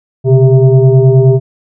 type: tone with frequency modulation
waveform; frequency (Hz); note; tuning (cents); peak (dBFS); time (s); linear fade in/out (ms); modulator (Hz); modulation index
sine; 128.2; C3; -35; -3; 0.24-1.4; 50; 266; 1.1
effects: none